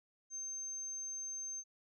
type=tone; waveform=sine; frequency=6300 Hz; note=G8; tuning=8 cents sharp; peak=-40 dBFS; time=0.3-1.64 s; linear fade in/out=50 ms; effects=none